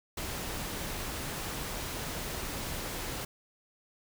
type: noise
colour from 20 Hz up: pink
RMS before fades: -37 dBFS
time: 0.17-3.25 s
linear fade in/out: 5 ms
effects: none